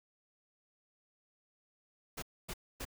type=noise bursts; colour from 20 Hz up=pink; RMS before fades=-41 dBFS; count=3; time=2.17-2.852 s; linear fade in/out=10 ms; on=54 ms; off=260 ms; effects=none